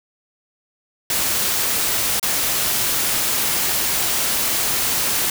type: noise with dropouts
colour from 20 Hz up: white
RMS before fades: -20 dBFS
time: 1.1-5.3 s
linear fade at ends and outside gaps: 2 ms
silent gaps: 2.197-2.228 s
effects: none